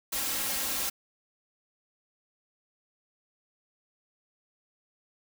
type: noise with comb filter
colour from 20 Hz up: white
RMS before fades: -31 dBFS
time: 0.12-0.9 s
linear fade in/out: 10 ms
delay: 3.7 ms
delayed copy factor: +0.75
effects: none